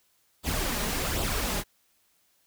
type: noise with flanger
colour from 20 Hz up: pink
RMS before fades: -29 dBFS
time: 0.43-1.64 s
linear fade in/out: 50 ms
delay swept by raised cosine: 0.24 to 4.94 ms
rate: 1.3 Hz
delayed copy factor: +0.55
effects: white hiss -68 dBFS RMS until 2.46 s